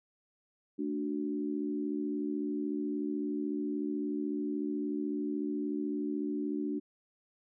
sine chord, D major, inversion second, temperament equal, 220 / 293.7 / 370 Hz, A3 / D4 / F#4, 0 / 0 / 0 cents, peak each -38 / -33 / -39 dBFS, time 0.78-6.8 s, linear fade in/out 20 ms, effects none

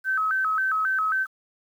sine tone with vibrato, 1406 Hz, F6, 11 cents sharp, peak -21 dBFS, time 0.04-1.27 s, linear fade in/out 50 ms, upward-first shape square, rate 3.7 Hz, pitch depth 160 cents each way, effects 9-bit

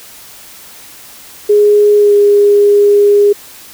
sine tone with pitch glide, 415.3 to 409.1 Hz, G#4 to G#4, 0 to -26 cents, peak -4 dBFS, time 1.49-3.33 s, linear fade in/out 10 ms, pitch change -26 cents, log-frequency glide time 1.97-2.14 s, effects white hiss -35 dBFS RMS until 3.73 s

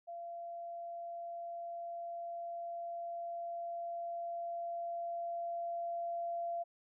sine tone with level ramp, 685 Hz, F5, 34 cents flat, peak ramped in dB -42 to -35 dBFS, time 0.07-6.64 s, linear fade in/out 20 ms, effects none

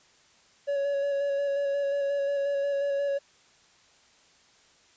triangle tone with vibrato, 562 Hz, C#5, 24 cents sharp, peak -23 dBFS, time 0.67-3.19 s, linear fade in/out 20 ms, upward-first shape square, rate 5.6 Hz, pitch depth 16 cents each way, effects white hiss -60 dBFS RMS until 4.96 s + resampled to 16000 Hz

